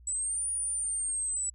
sine linear two-way sweep, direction up then down, 7840 to 9590 to 7840 Hz, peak -29 dBFS, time 0.07-1.5 s, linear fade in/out 5 ms, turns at 0.51 s, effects added 60 Hz sine -51 dBFS peak until 1.54 s

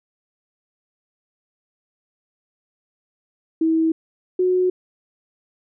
sine tone pair in turn, 322.9 / 366.1 Hz, E4 / F#4, -36 / -18 cents, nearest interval major second, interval 218 cents, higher second, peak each -15 dBFS, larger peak neither, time 3.61-3.92 / 4.39-4.7 s, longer neither, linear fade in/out 5 ms, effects none

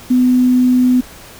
sine tone with quantisation, 251.2 Hz, B3, 30 cents sharp, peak -8 dBFS, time 0.1-1.01 s, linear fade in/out 10 ms, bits 6, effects pink hiss -37 dBFS RMS until 1.39 s

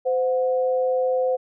sine tone pair together, 514.1 / 727 Hz, C5 / F#5, -31 / -31 cents, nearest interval tritone, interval 600 cents, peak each -19 / -28 dBFS, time 0.05-1.37 s, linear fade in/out 20 ms, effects none

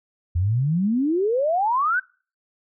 sine exponential sweep, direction up, 82.41 to 1568 Hz, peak -18 dBFS, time 0.35-2 s, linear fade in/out 10 ms, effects noise-tail reverb RT60 0.4 s tail -25 dB re dry

